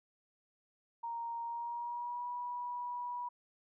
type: tone with pitch glide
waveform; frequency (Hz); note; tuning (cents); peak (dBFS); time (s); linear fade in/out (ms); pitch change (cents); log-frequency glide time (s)
sine; 932.3 to 973.6; A#5 to B5; 0 to -25; -37; 1.03-3.29; 10; +75; 1.43-2.28
effects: none